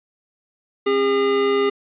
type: tone pair together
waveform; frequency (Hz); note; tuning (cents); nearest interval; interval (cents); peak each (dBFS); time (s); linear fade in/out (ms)
square; 269.9 / 405.2; C#4 / G#4; -46 / -43; perfect fifth; 703; -27 / -17; 0.86-1.7; 10
effects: resampled to 8000 Hz + 9-bit